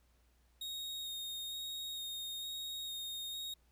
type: tone with vibrato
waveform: 40% pulse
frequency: 3729 Hz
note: A#7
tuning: in tune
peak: -39 dBFS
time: 0.61-3.54 s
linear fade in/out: 5 ms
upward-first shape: square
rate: 1.1 Hz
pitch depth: 11 cents each way
effects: added 60 Hz sine -68 dBFS peak until 3.71 s + pink hiss -75 dBFS RMS until 3.71 s